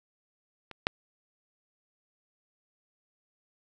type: clicks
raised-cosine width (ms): 0.3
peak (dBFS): -26 / -8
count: 2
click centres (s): 0.713 / 0.869
effects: none